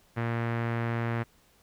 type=tone with low-pass filter; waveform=sawtooth; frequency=116.54 Hz; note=A#2; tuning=in tune; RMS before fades=-30 dBFS; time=0.16-1.24 s; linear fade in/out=20 ms; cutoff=1900 Hz; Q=1.9; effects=pink hiss -63 dBFS RMS until 1.62 s